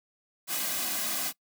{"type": "noise with comb filter", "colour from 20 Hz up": "white", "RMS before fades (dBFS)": -31, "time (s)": [0.47, 1.33], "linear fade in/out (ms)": 50, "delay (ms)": 2.2, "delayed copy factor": -0.65, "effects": ["noise-tail reverb RT60 0.1 s tail -22 dB re dry", "high-pass 200 Hz 12 dB/octave"]}